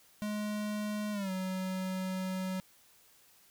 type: tone with pitch glide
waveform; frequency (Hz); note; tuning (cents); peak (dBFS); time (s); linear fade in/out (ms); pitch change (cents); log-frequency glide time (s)
square; 210 to 187.09; G#3 to F#3; +19 to +19; -34; 0.22-2.6; 0; -200; 1.12-1.31
effects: white hiss -63 dBFS RMS until 3.5 s